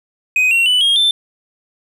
triangle tone with pitch steps, 2508 / 2735 / 2983 / 3252 / 3547 Hz, D#7 / F7 / F#7 / G#7 / A7, +13 / -37 / +13 / -37 / +13 cents, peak -9 dBFS, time 0.36-1.11 s, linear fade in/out 2 ms, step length 150 ms, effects none

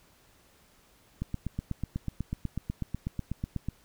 click train, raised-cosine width 5 ms, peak -19 dBFS, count 21, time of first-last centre 1.22-3.686 s, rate 8.11 Hz, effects pink hiss -62 dBFS RMS until 3.84 s

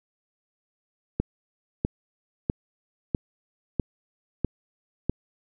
click train, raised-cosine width 3 ms, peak -10 dBFS, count 7, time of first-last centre 1.2-5.096 s, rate 1.54 Hz, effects none

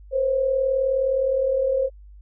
sine tone pair together, 493.9 / 533.5 Hz, B4 / C5, 0 / +34 cents, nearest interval minor second, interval 134 cents, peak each -27 / -19 dBFS, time 0.11-1.9 s, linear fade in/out 50 ms, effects added 50 Hz sine -42 dBFS peak until 2.21 s

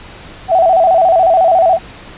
sine tone with vibrato, 705 Hz, F5, 16 cents sharp, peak -6 dBFS, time 0.48-1.79 s, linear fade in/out 50 ms, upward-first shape square, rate 14 Hz, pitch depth 110 cents each way, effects pink hiss -34 dBFS RMS until 2.17 s + resampled to 8000 Hz

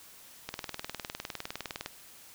click train, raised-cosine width 0.2 ms, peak -18 dBFS, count 28, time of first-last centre 0.49-1.861 s, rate 19.7 Hz, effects white hiss -53 dBFS RMS until 2.34 s

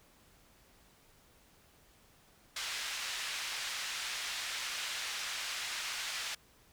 pink band-pass noise, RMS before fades -39 dBFS, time 2.56-6.35 s, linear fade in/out 5 ms, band 1800 to 6300 Hz, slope 12 dB/octave, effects pink hiss -64 dBFS RMS until 6.72 s

